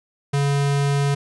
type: tone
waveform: square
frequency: 141.3 Hz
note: C#3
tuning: 34 cents sharp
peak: -18 dBFS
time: 0.33-1.15 s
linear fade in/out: 10 ms
effects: resampled to 24000 Hz + 10-bit